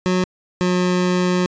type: tone pair in turn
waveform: 25% pulse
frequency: 183 / 180.58 Hz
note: F#3 / F#3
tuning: -19 / -42 cents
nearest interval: unison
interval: 23 cents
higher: first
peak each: -12 dBFS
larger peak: neither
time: 0.06-0.24 / 0.61-1.46 s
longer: second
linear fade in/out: 0 ms
effects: resampled to 16000 Hz